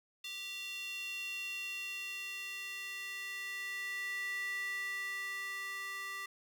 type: tone with high-pass filter sweep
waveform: square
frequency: 392.1 Hz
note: G4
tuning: in tune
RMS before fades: -41 dBFS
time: 0.24-6.26 s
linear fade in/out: 5 ms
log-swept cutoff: 3100 to 1600 Hz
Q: 5.6
effects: none